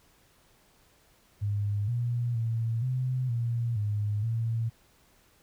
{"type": "tone with pitch steps", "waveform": "sine", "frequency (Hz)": [102.5, 119.9, 114.2, 128, 117.6, 104.3, 114.3], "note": ["G#2", "A#2", "A#2", "C3", "A#2", "G#2", "A#2"], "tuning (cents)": [-22, 49, -35, -38, 16, 8, -34], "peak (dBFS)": -26, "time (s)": [1.41, 4.7], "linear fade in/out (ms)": 20, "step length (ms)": 470, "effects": ["pink hiss -63 dBFS RMS until 5.42 s"]}